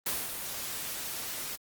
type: noise with ADSR envelope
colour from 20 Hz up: white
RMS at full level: -30 dBFS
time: 0.06-1.57 s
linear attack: 6 ms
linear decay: 210 ms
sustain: -7 dB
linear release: 28 ms
effects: Opus 24 kbps